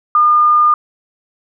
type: tone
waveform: sine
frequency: 1212 Hz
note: D#6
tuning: 46 cents flat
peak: -7 dBFS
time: 0.15-0.74 s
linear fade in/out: 2 ms
effects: none